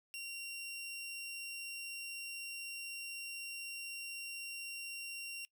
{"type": "tone", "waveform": "sawtooth", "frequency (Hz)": 2756, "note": "F7", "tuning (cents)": -24, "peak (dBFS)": -39, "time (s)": [0.14, 5.45], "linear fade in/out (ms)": 0, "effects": ["noise-tail reverb RT60 0.1 s tail -22 dB re dry"]}